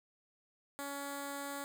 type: tone with notch filter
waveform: 5% pulse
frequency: 281.4 Hz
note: C#4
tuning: 26 cents sharp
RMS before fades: -42 dBFS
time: 0.79-1.64 s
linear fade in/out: 0 ms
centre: 2700 Hz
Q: 0.75
effects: none